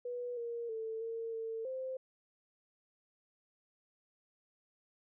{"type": "tone with pitch steps", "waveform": "sine", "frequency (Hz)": [488.4, 469.4, 445.1, 455.7, 449.8, 521], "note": ["B4", "A#4", "A4", "A#4", "A4", "C5"], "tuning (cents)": [-19, 12, 20, -39, 38, -7], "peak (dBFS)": -37, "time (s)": [0.05, 1.97], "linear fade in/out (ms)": 5, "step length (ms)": 320, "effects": []}